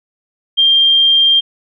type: tone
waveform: sine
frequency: 3189 Hz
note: G7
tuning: 29 cents sharp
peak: -7 dBFS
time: 0.57-1.41 s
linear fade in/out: 20 ms
effects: none